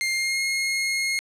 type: tone with pitch glide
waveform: sawtooth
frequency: 2113 to 2151 Hz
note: C7 to C7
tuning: +16 to +47 cents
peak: -19 dBFS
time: 0.01-1.19 s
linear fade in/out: 0 ms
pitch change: +31 cents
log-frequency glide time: 0.14-0.42 s
effects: low-pass 10000 Hz 12 dB/octave